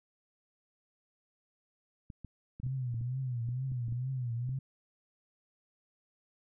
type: clicks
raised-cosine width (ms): 5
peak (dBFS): -32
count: 11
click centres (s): 2.102 / 2.247 / 2.6 / 2.665 / 2.943 / 3.012 / 3.489 / 3.718 / 3.884 / 3.924 / 4.492
type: tone with vibrato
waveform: sine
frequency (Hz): 124.4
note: B2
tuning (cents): +13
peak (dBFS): -32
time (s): 2.63-4.59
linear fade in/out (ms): 5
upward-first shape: triangle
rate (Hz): 2.2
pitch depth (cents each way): 140
effects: none